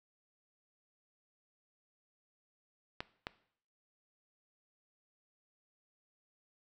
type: clicks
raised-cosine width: 0.3 ms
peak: -21 dBFS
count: 2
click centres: 3.005 / 3.269 s
effects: noise-tail reverb RT60 0.6 s tail -18 dB re dry